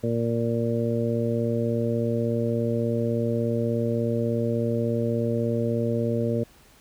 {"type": "harmonic tone", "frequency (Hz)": 116.54, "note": "A#2", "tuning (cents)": 0, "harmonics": [1, 2, 3, 4, 5], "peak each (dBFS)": [-27, -27, -32, -28, -31], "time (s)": [0.03, 6.44], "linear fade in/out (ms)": 10, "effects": ["pink hiss -55 dBFS RMS until 6.8 s"]}